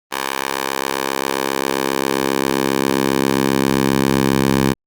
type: tone with high-pass filter sweep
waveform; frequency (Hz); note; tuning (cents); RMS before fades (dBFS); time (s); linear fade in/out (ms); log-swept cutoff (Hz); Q
10% pulse; 67.5; C#2; -45; -18; 0.11-4.74; 20; 760 to 150; 0.93
effects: Opus 24 kbps